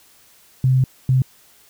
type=tone bursts at uneven times; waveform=sine; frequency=130 Hz; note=C3; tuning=11 cents flat; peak=-12 dBFS; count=2; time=0.64-0.84 / 1.09-1.22 s; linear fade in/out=2 ms; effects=white hiss -52 dBFS RMS until 1.69 s